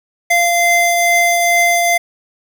square tone pair together, 692.1 / 2074 Hz, F5 / C7, -16 / -16 cents, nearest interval octave + perfect fifth, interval 1900 cents, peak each -14 dBFS, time 0.3-1.98 s, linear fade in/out 10 ms, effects none

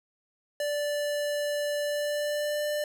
square tone with pitch glide, 585 to 594.2 Hz, D5 to D5, -7 to +20 cents, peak -28 dBFS, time 0.6-2.84 s, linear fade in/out 2 ms, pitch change +27 cents, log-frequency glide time 1.8-2.65 s, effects none

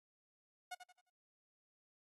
sawtooth tone with echo, 726 Hz, F#5, 33 cents flat, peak -39 dBFS, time 0.71-0.75 s, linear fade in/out 10 ms, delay 88 ms, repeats 4, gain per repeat -9 dB, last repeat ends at 1.102 s, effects noise-tail reverb RT60 0.1 s tail -26 dB re dry + AAC 32 kbps

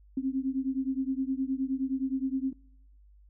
sine beating tone pair, 261.6 / 271.2 Hz, C4 / C#4, 0 / -38 cents, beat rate 9.6 Hz, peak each -30 / -31 dBFS, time 0.17-2.53 s, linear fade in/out 5 ms, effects noise-tail reverb RT60 0.8 s tail -26 dB re dry + added 50 Hz sine -54 dBFS peak until 3.29 s

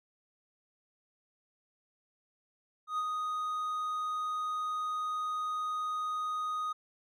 triangle tone with ADSR envelope, 1244.5 Hz, D#6, in tune, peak -27 dBFS, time 2.87-6.73 s, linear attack 110 ms, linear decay 46 ms, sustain -3 dB, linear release 11 ms, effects none

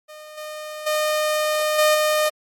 sawtooth tone with level steps, 611 Hz, D#5, 32 cents flat, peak -34 / -27 / -15 / -10 / -13 dBFS, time 0.08-2.3 s, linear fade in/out 20 ms, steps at 0.37 / 0.86 / 1.78 / 1.94 s, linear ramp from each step 10 ms, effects MP3 64 kbps

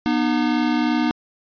square tone pair together, 242 / 304.9 Hz, B3 / D#4, -35 / -35 cents, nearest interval major third, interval 400 cents, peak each -21 dBFS, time 0.06-1.11 s, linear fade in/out 0 ms, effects resampled to 11025 Hz

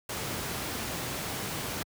pink noise, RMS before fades -34 dBFS, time 0.09-1.83 s, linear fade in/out 5 ms, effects high-pass 80 Hz 12 dB/octave

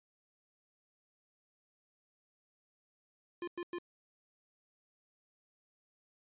square tone bursts, 349.2 Hz, F4, in tune, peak -38 dBFS, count 3, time 3.42-3.785 s, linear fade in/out 2 ms, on 55 ms, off 100 ms, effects resampled to 8000 Hz

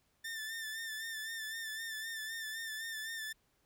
sawtooth tone with vibrato, 1782 Hz, A6, 22 cents sharp, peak -36 dBFS, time 0.24-3.33 s, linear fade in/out 10 ms, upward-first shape sine, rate 3.9 Hz, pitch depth 44 cents each way, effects pink hiss -75 dBFS RMS until 3.65 s

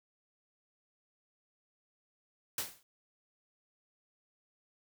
white noise with exponential decay, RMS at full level -32 dBFS, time 2.58-2.83 s, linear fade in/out 2 ms, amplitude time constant 53 ms, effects none

